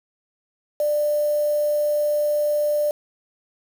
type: tone with quantisation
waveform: sine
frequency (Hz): 594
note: D5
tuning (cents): +20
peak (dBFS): -18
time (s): 0.8-2.91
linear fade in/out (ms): 2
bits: 6
effects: none